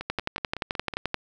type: two click trains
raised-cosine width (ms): 0.3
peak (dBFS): -17 / -10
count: 6 / 13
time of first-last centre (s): 0.01-0.938 / 0.1-1.143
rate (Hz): 5.39 / 11.5
effects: none